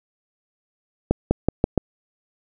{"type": "accelerating click train", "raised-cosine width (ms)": 2, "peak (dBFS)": -3, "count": 5, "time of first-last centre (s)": [1.11, 1.777], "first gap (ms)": 200, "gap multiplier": 0.88, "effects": []}